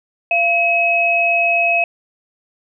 sine tone pair together, 685.4 / 2558 Hz, F5 / D#7, -33 / +47 cents, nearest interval octave + major seventh, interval 2280 cents, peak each -17 / -14 dBFS, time 0.31-1.84 s, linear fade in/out 2 ms, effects none

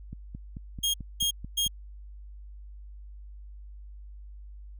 click train, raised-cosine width 5 ms, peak -27 dBFS, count 8, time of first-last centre 0.13-1.665 s, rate 4.56 Hz
sawtooth tone bursts, 3249 Hz, G#7, 39 cents flat, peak -21 dBFS, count 3, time 0.83-1.68 s, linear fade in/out 10 ms, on 110 ms, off 260 ms
effects added 50 Hz sine -42 dBFS peak until 4.79 s

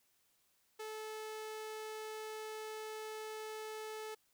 sawtooth tone, 434.1 Hz, A4, 23 cents flat, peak -39 dBFS, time 0.79-4.15 s, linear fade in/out 10 ms, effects white hiss -75 dBFS RMS until 4.33 s

